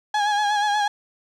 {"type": "tone with vibrato", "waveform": "35% pulse", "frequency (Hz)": 830.6, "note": "G#5", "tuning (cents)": 0, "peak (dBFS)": -17, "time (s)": [0.14, 0.88], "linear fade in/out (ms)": 5, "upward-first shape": "sine", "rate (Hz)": 8.3, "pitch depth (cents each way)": 41, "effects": ["low-pass 5000 Hz 12 dB/octave", "9-bit"]}